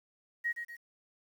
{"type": "tone with echo", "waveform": "sine", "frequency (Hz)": 1888, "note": "A#6", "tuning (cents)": 22, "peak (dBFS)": -29, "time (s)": [0.44, 0.53], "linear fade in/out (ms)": 20, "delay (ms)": 120, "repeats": 2, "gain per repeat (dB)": -7, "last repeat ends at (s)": 0.77, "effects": ["10-bit"]}